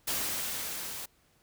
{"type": "noise with level ramp", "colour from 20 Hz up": "white", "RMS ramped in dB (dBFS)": [-31, -40], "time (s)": [0.07, 1.06], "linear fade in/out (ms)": 10, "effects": ["pink hiss -67 dBFS RMS until 1.42 s"]}